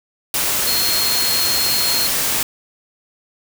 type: tone in noise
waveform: sine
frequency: 4255 Hz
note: C8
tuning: 28 cents sharp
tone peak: -19 dBFS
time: 0.67-2.07 s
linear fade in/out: 2 ms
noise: white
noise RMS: -19 dBFS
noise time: 0.34-2.43 s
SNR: -3 dB
effects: none